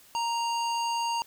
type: tone with low-pass filter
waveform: square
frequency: 932.3 Hz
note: A#5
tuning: in tune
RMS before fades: -29 dBFS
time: 0.15-1.22 s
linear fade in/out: 0 ms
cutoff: 6500 Hz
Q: 1.3
effects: white hiss -56 dBFS RMS until 1.26 s